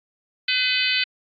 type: harmonic tone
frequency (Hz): 506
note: B4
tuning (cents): +42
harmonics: 3 / 4 / 5 / 6 / 7 / 8 / 9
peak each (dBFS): -29 / -27 / -24 / -25 / -29 / -28 / -28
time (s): 0.48-1.04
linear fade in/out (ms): 5
effects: AAC 64 kbps

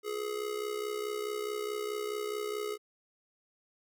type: tone with amplitude modulation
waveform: square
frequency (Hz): 420.2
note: G#4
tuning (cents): +20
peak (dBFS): -31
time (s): 0.03-2.78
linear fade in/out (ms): 50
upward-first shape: sine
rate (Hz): 64.7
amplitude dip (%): 70
effects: none

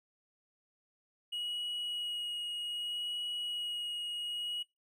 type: tone with vibrato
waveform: triangle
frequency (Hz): 2900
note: F#7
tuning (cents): -35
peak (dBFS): -34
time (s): 1.32-4.63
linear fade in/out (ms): 10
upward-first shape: sine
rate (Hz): 0.64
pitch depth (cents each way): 9
effects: noise-tail reverb RT60 0.2 s tail -22 dB re dry

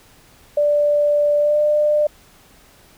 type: tone with pitch glide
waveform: sine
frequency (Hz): 587.3 to 597.9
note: D5 to D5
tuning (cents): 0 to +31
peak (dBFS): -13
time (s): 0.57-2.07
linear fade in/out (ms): 5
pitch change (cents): +31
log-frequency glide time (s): 1.39-1.58
effects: pink hiss -50 dBFS RMS until 2.97 s

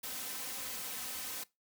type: noise with comb filter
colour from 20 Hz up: white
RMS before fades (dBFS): -41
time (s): 0.03-1.44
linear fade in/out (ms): 10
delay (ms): 3.9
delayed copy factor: +0.8
effects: noise-tail reverb RT60 0.2 s tail -20 dB re dry + high-pass 60 Hz 12 dB/octave

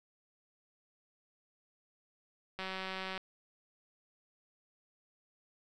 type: click train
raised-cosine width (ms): 0.3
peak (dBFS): -24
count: 112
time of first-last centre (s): 2.59-3.177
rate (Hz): 189
effects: none

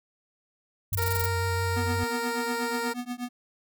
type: tone with vibrato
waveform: sine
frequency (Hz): 92.5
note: F#2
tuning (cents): 0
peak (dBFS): -27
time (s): 0.92-2.04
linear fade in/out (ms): 5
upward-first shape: triangle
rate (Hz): 6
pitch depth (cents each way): 53
type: noise bursts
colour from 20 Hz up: violet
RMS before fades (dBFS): -30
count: 8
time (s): 0.93-1.258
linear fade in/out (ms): 0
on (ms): 20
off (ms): 24
type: tone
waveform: 15% pulse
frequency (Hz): 464.9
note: A#4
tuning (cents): -5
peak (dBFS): -22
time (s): 0.97-2.94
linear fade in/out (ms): 20
type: tone with tremolo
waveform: square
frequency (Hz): 245.2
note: B3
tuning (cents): -12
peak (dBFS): -29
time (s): 1.76-3.29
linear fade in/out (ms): 10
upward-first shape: triangle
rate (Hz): 8.3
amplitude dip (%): 100
effects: none

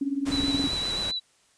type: tone with tremolo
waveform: sine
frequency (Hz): 277.9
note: C#4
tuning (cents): +4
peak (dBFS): -21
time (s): 0.01-0.67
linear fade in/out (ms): 5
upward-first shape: triangle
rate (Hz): 19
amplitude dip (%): 90
type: noise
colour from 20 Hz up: pink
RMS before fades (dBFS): -35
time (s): 0.25-1.12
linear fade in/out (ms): 20
type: clicks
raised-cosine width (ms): 3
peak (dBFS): -21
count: 10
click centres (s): 0.308 / 0.348 / 0.405 / 0.437 / 0.482 / 0.547 / 0.596 / 0.641 / 0.674 / 0.733
type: tone with vibrato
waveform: sine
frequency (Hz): 3948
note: B7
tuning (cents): -1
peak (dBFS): -27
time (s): 0.31-1.2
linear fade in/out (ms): 20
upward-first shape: square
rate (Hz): 7.6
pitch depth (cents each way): 16
effects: white hiss -63 dBFS RMS until 1.57 s + resampled to 22050 Hz

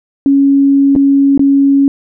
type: tone with dropouts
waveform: sine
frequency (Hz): 277.2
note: C#4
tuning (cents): 0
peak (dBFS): -5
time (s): 0.26-1.88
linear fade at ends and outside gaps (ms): 1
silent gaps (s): 0.953-0.961 / 1.377-1.394
effects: none

